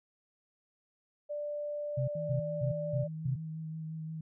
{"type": "tone", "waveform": "sine", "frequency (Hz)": 589, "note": "D5", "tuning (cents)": 5, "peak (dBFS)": -34, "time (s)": [1.29, 3.08], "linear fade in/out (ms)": 20}
{"type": "tone bursts", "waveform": "sine", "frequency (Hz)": 130.2, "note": "C3", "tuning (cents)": -8, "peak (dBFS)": -29, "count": 5, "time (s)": [1.97, 3.36], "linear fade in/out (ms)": 10, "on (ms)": 110, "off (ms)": 210}
{"type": "tone with vibrato", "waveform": "sine", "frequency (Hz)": 158.8, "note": "D#3", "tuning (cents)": 36, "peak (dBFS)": -37, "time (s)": [2.15, 4.21], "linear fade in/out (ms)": 5, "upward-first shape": "sine", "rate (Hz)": 5.7, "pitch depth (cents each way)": 16}
{"effects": []}